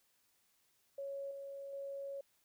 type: tone with level steps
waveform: sine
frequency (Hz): 554.4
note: C#5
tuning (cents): 0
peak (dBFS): -40 / -44 / -41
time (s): 0.98-2.21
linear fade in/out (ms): 5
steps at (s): 1.31 / 1.73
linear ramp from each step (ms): 2
effects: white hiss -75 dBFS RMS until 2.44 s